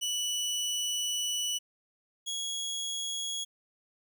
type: tone pair in turn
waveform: 25% pulse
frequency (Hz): 2960 / 3330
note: F#7 / G#7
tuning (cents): 0 / +4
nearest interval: major second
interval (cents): 204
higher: second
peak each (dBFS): -26 / -29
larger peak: first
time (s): 0.01-1.59 / 2.26-3.45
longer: first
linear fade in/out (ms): 20
effects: none